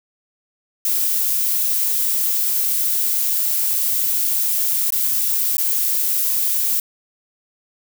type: noise with dropouts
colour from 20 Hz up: violet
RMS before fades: -19 dBFS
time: 0.85-6.8 s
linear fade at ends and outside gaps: 2 ms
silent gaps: 4.905-4.923 / 5.569-5.581 s
effects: none